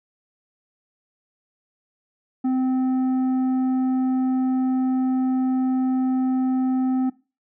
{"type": "tone with tanh clipping", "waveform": "sine", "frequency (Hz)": 258.5, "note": "C4", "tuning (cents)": -21, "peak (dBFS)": -20, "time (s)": [2.44, 7.1], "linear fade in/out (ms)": 10, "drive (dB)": 7, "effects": ["noise-tail reverb RT60 0.3 s tail -19 dB re dry"]}